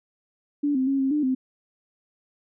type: tone with pitch steps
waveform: sine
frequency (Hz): 289.7 / 260.8 / 273.4 / 267.6 / 298.6 / 259.6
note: D4 / C4 / C#4 / C4 / D4 / C4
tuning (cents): -24 / -5 / -24 / +39 / +29 / -13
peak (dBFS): -20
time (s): 0.63-1.35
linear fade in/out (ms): 10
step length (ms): 120
effects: none